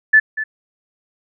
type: tone with echo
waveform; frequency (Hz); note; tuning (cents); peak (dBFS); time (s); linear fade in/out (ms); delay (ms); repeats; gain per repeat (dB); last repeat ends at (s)
sine; 1744; A6; -16; -6; 0.13-0.2; 10; 240; 1; -13; 0.44
effects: none